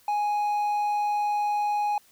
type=tone; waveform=triangle; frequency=830.6 Hz; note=G#5; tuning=in tune; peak=-21 dBFS; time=0.08-1.98 s; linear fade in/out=2 ms; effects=white hiss -59 dBFS RMS until 2.11 s